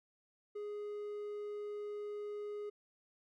triangle tone, 415.3 Hz, G#4, in tune, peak -38 dBFS, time 0.55-2.7 s, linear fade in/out 10 ms, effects none

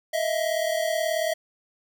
square tone pair together, 632.5 / 671 Hz, D#5 / E5, +28 / +31 cents, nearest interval minor second, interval 103 cents, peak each -26 / -28 dBFS, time 0.13-1.34 s, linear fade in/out 10 ms, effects none

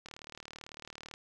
click train, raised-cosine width 0.2 ms, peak -28 dBFS, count 42, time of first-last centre 0.06-1.139 s, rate 38 Hz, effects none

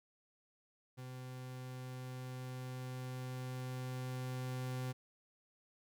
40% pulse tone with level ramp, 127.8 Hz, C3, 40 cents flat, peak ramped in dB -45 to -37 dBFS, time 0.97-4.93 s, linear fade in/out 20 ms, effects none

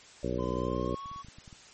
harmonic tone, 61.74 Hz, B1, in tune, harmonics 1 / 2 / 3 / 4 / 5 / 6 / 7 / 8 / 9, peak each -38 / -38 / -38 / -38 / -38 / -38 / -38 / -38 / -38 dBFS, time 0.23-0.95 s, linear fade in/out 5 ms
triangle tone with pitch glide, 1023 to 1115.6 Hz, C6 to C#6, -39 to +11 cents, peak -37 dBFS, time 0.38-1.23 s, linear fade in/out 20 ms, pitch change +150 cents, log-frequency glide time 0.56-1.07 s
clicks, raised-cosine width 5 ms, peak -37 dBFS, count 8, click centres 1.059 / 1.115 / 1.161 / 1.247 / 1.285 / 1.385 / 1.478 / 1.528 s
effects white hiss -53 dBFS RMS until 1.73 s + MP3 32 kbps

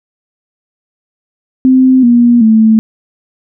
sine tone with pitch steps, 259.2 / 239.1 / 220.5 Hz, C4 / A#3 / A3, -16 / +44 / +4 cents, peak -3 dBFS, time 1.65-2.79 s, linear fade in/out 0 ms, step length 380 ms, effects none

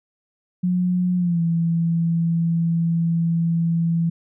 sine tone with pitch glide, 180 to 166.98 Hz, F#3 to E3, -47 to +23 cents, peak -17 dBFS, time 0.63-4.1 s, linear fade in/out 10 ms, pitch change -130 cents, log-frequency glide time 1.17-1.41 s, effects none

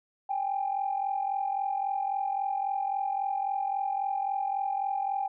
sine tone pair together, 784 / 827.7 Hz, G5 / G#5, 0 / -6 cents, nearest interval minor second, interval 94 cents, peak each -28 / -32 dBFS, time 0.29-5.28 s, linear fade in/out 10 ms, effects tanh soft clip ceiling -20 dBFS

